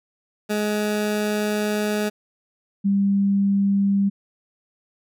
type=tone pair in turn; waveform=20% pulse / sine; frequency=210.1 / 198.44 Hz; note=G#3 / G3; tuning=+20 / +21 cents; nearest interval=minor second; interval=99 cents; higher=first; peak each=-16 dBFS; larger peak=neither; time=0.49-2.1 / 2.84-4.1 s; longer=first; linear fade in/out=20 ms; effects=none